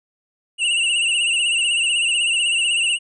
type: tone with vibrato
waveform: square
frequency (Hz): 2794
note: F7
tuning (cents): 0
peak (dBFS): -17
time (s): 0.58-2.99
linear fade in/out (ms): 50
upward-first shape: sine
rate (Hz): 16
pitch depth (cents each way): 78
effects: resampled to 24000 Hz